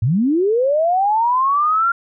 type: linear sweep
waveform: sine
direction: up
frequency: 97.6 to 1398 Hz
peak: -13 dBFS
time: 0.02-1.92 s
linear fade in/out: 5 ms
effects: none